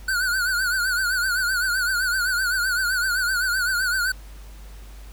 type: tone with vibrato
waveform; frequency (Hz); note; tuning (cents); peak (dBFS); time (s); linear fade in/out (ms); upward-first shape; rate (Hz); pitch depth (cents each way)
square; 1480; F#6; 0; -21; 0.08-4.12; 5; triangle; 7.8; 110
effects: added 50 Hz sine -38 dBFS peak until 5.12 s + pink hiss -50 dBFS RMS until 5.12 s